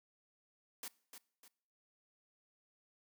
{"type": "noise with echo", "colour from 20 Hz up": "white", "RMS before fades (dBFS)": -45, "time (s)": [0.83, 0.88], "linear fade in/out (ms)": 2, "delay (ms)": 300, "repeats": 2, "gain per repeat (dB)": -8, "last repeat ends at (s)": 1.48, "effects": ["noise-tail reverb RT60 0.6 s tail -22 dB re dry", "high-pass 200 Hz 12 dB/octave"]}